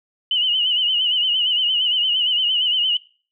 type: tone with vibrato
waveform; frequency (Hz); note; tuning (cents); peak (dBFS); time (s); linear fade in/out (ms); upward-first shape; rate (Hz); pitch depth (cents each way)
sine; 2965; F#7; +3; -16; 0.31-2.97; 2; sine; 8.7; 74
effects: noise-tail reverb RT60 0.4 s tail -21 dB re dry